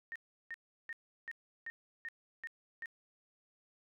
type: tone bursts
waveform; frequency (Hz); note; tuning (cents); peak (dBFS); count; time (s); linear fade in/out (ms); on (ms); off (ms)
sine; 1842; A#6; -21; -40; 8; 0.12-2.858; 0; 36; 350
effects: none